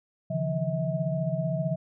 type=tone cluster; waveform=sine; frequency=139.1 / 157.4 / 172.8 / 641 Hz; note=C#3 / D#3 / F3 / E5; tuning=+6 / +20 / -18 / -49 cents; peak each=-31 dBFS; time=0.3-1.76 s; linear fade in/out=10 ms; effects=none